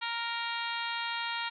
harmonic tone, 466.2 Hz, A#4, in tune, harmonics 2 / 3 / 4 / 5 / 6 / 7 / 8 / 9, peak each -37 / -39 / -40 / -41 / -42 / -42 / -43 / -44 dBFS, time 0.01-1.5 s, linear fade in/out 20 ms, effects none

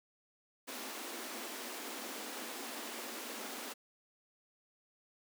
pink high-pass noise, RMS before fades -44 dBFS, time 0.67-3.74 s, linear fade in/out 20 ms, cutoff 220 Hz, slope 96 dB/octave, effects none

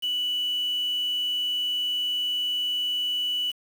sine tone with quantisation, 2960 Hz, F#7, in tune, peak -24 dBFS, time 0.02-3.52 s, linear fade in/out 20 ms, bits 7, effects none

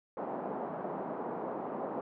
white band-pass noise, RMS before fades -38 dBFS, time 0.17-2.01 s, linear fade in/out 2 ms, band 180 to 890 Hz, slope 24 dB/octave, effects none

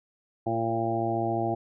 harmonic tone with a mistuned harmonic, 114.1 Hz, A#2, 37 cents flat, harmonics 1 / 2 / 3 / 4 / 5 / 6 / 7, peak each -33 / -35 / -30 / -40 / -37 / -30 / -32 dBFS, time 0.46-1.55 s, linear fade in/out 10 ms, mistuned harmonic 4, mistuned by +20 cents, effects none

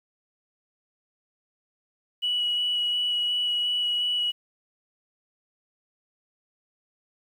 sine tone with vibrato, 2932 Hz, F#7, 16 cents flat, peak -22 dBFS, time 2.22-4.32 s, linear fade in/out 20 ms, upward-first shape square, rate 2.8 Hz, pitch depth 8 cents each way, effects tanh soft clip ceiling -18 dBFS + 9-bit

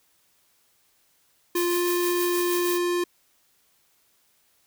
blue noise with tremolo, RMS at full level -30 dBFS, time 1.55-2.79 s, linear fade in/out 20 ms, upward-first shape triangle, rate 6.3 Hz, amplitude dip 50%
square tone with pitch glide, 349.2 to 351.8 Hz, F4 to F4, 0 to +13 cents, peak -23 dBFS, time 1.55-3.04 s, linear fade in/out 5 ms, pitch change +13 cents, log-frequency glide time 1.71-1.82 s
effects white hiss -65 dBFS RMS until 4.66 s

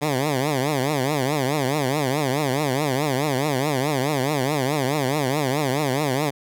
10% pulse tone with vibrato, 140 Hz, C#3, 18 cents sharp, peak -12 dBFS, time 0.01-6.31 s, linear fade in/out 20 ms, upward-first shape triangle, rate 4.7 Hz, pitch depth 210 cents each way, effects none

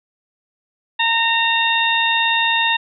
harmonic tone, 918 Hz, A#5, 27 cents flat, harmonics 1 / 2 / 3 / 4, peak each -20 / -20 / -20 / -20 dBFS, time 0.99-2.77 s, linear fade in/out 10 ms, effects none

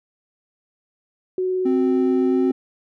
sine tone with vibrato, 370.3 Hz, F#4, 1 cent sharp, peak -19 dBFS, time 1.38-2.51 s, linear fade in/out 2 ms, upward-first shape triangle, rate 18 Hz, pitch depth 10 cents each way
triangle tone with pitch glide, 261.6 to 263.3 Hz, C4 to C4, 0 to +11 cents, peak -16 dBFS, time 1.65-2.52 s, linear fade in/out 10 ms, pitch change +11 cents, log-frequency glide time 2.27-2.38 s
effects none

